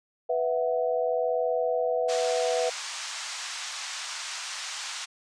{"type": "chord", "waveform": "sine", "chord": "B suspended fourth", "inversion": "none", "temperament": "equal", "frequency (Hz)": [493.9, 659.3, 740], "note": ["B4", "E5", "F#5"], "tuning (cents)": [0, 0, 0], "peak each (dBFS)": [-26, -28, -32], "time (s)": [0.29, 2.7], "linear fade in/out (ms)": 10}
{"type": "band-pass noise", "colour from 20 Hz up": "white", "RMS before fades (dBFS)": -36, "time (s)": [2.08, 5.06], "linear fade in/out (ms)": 20, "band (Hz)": [830, 7100], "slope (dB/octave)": 24}
{"effects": ["resampled to 22050 Hz"]}